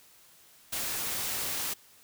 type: noise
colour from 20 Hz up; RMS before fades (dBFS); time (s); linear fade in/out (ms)
white; -33; 0.72-1.74; 10
effects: white hiss -58 dBFS RMS until 2.03 s